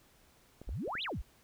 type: clicks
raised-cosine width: 2 ms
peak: -34 dBFS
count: 4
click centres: 0.616 / 0.691 / 0.877 / 0.953 s
type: exponential two-way sweep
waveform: sine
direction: up then down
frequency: 34.65 to 4146 to 34.65 Hz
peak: -35 dBFS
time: 0.67-1.22 s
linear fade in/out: 10 ms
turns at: 1.03 s
effects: pink hiss -65 dBFS RMS until 1.43 s